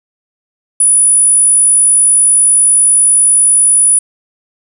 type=tone; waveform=sine; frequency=9850 Hz; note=D#9; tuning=19 cents flat; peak=-5 dBFS; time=0.8-3.99 s; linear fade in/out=5 ms; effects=none